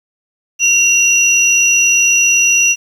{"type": "tone pair together", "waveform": "sine", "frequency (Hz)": [2754, 5869], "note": ["F7", "F#8"], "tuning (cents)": [-25, -15], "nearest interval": "octave + minor second", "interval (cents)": 1310, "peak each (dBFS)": -10, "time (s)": [0.59, 2.76], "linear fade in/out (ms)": 50, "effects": ["tanh soft clip ceiling -2 dBFS", "7-bit"]}